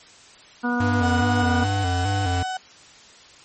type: harmonic tone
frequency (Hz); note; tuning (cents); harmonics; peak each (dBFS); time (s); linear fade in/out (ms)
242.8; B3; -29; 1 / 2 / 3 / 4 / 5 / 6; -22 / -32 / -31 / -31 / -33 / -27; 0.63-1.65; 20
type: tone with vibrato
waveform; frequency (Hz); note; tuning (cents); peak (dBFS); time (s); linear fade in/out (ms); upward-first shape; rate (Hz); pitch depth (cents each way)
square; 94.2; F#2; +32; -22; 0.8-2.43; 5; square; 2.4; 83
type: tone with pitch glide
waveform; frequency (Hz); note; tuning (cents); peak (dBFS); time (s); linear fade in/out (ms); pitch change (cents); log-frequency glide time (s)
35% pulse; 740 to 748.6; F#5 to F#5; 0 to +20; -24; 1.03-2.57; 2; +20; 1.41-1.52
effects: white hiss -48 dBFS RMS until 3.44 s + MP3 32 kbps